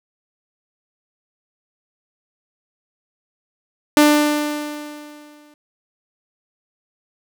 sawtooth tone with exponential decay, 297.2 Hz, D4, 21 cents sharp, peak -4 dBFS, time 3.97-5.54 s, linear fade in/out 1 ms, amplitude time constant 340 ms, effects none

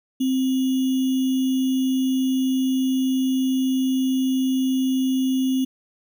sine tone with sample-and-hold, 261.6 Hz, C4, in tune, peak -18 dBFS, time 0.2-5.65 s, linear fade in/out 10 ms, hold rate 3150 Hz, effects none

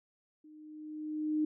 sine tone with level ramp, 306.4 Hz, D#4, 27 cents flat, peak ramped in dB -53 to -26 dBFS, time 0.44-1.45 s, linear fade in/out 5 ms, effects none

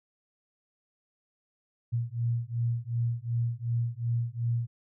sine beating tone pair, 116.54 / 119.24 Hz, A#2 / A#2, 0 / +40 cents, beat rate 2.7 Hz, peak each -30 dBFS, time 1.92-4.67 s, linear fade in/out 20 ms, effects none

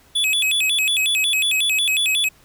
square tone with vibrato, 2960 Hz, F#7, in tune, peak -17 dBFS, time 0.15-2.29 s, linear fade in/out 10 ms, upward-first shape square, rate 5.5 Hz, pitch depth 260 cents each way, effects pink hiss -53 dBFS RMS until 2.44 s

